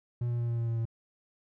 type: tone with pitch steps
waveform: triangle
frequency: 120.4 / 119.36 / 118.33 / 117.31 / 116.3 / 115.3 / 114.3 Hz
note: B2 / A#2 / A#2 / A#2 / A#2 / A#2 / A#2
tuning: -44 / +41 / +26 / +11 / -4 / -19 / -34 cents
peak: -26 dBFS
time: 0.21-0.854 s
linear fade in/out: 5 ms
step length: 92 ms
effects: none